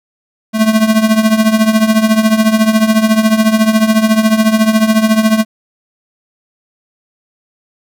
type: tone with tremolo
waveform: square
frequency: 219 Hz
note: A3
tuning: 8 cents flat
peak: -5 dBFS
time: 0.53-5.45 s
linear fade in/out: 50 ms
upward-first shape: triangle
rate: 14 Hz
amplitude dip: 80%
effects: none